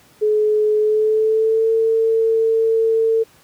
sine tone with pitch glide, 425.9 to 449.1 Hz, G#4 to A4, +44 to +35 cents, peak -13 dBFS, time 0.21-3.24 s, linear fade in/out 20 ms, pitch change +91 cents, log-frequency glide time 0.79-1.71 s, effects pink hiss -51 dBFS RMS until 3.43 s + high-pass 80 Hz 12 dB/octave

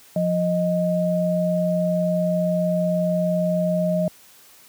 sine tone pair together, 175.94 / 622.3 Hz, F3 / D#5, +13 / 0 cents, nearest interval octave + minor seventh, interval 2187 cents, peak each -21 dBFS, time 0.16-4.08 s, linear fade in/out 2 ms, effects white hiss -50 dBFS RMS until 4.68 s + high-pass 80 Hz 12 dB/octave

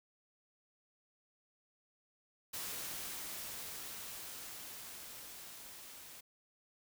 white noise with level ramp, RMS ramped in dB -42 to -53 dBFS, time 2.53-6.21 s, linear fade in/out 10 ms, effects none

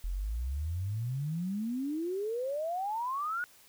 sine exponential sweep, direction up, 41.2 to 1480 Hz, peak -31 dBFS, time 0.04-3.44 s, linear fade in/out 0 ms, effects white hiss -59 dBFS RMS until 3.68 s

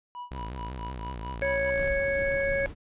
triangle tone with tremolo, 978 Hz, B5, 17 cents flat, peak -33 dBFS, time 0.15-1.7 s, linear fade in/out 0 ms, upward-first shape sine, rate 4.6 Hz, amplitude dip 95%
sawtooth tone with vibrato, 60 Hz, B1, 49 cents flat, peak -31 dBFS, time 0.31-1.88 s, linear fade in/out 0 ms, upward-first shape sine, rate 5.3 Hz, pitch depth 190 cents each way
harmonic tone, 553 Hz, C#5, 4 cents flat, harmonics 1 / 3 / 4, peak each -26 / -31 / -32 dBFS, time 1.42-2.66 s, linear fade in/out 0 ms
brown noise, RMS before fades -36 dBFS, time 1.74-2.75 s, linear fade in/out 50 ms
effects resampled to 8000 Hz

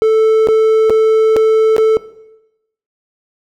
triangle tone with dropouts, 440 Hz, A4, in tune, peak -5 dBFS, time 0.02-1.97 s, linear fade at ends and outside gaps 0 ms, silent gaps 0.472-0.486 / 0.897-0.904 / 1.362-1.366 / 1.765-1.781 s, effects noise-tail reverb RT60 0.9 s tail -17 dB re dry

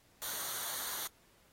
white noise with comb filter, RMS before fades -39 dBFS, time 0.22-1.07 s, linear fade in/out 0 ms, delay 0.39 ms, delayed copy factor -0.65, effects pink hiss -67 dBFS RMS until 1.52 s + AAC 48 kbps

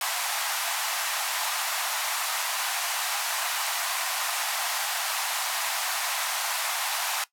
pink band-pass noise, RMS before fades -29 dBFS, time 0.01-7.24 s, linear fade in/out 2 ms, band 700 to 15000 Hz, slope 48 dB/octave, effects noise-tail reverb RT60 0.1 s tail -17 dB re dry

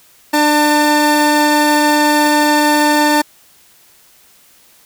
30% pulse tone pair together, 297.3 / 898.1 Hz, D4 / A5, +21 / +35 cents, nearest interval octave + perfect fifth, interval 1914 cents, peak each -10 dBFS, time 0.33-3.22 s, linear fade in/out 10 ms, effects white hiss -48 dBFS RMS until 4.85 s

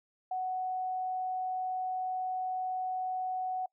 sine tone, 743 Hz, F#5, 7 cents sharp, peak -31 dBFS, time 0.31-3.66 s, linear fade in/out 5 ms, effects noise-tail reverb RT60 0.1 s tail -24 dB re dry

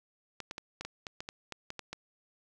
clicks, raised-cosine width 0.2 ms, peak -22 dBFS, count 12, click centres 0.403 / 0.511 / 0.581 / 0.81 / 0.85 / 1.068 / 1.205 / 1.289 / 1.523 / 1.704 / 1.793 / 1.93 s, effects none

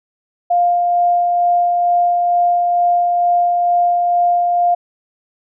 sine tone with tremolo, 702 Hz, F5, 9 cents sharp, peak -10 dBFS, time 0.5-4.75 s, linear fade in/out 10 ms, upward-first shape sine, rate 2.2 Hz, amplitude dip 25%, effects none

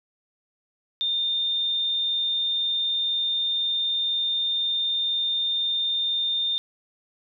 sine tone, 3621 Hz, A7, 49 cents sharp, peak -22 dBFS, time 1.01-6.58 s, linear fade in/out 0 ms, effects none

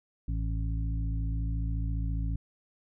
harmonic tone with a mistuned harmonic, 55 Hz, A1, in tune, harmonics 1 / 2 / 3 / 5, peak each -29 / -35 / -39 / -43 dBFS, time 0.28-2.36 s, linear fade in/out 5 ms, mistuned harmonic 1, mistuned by +17 cents, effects none

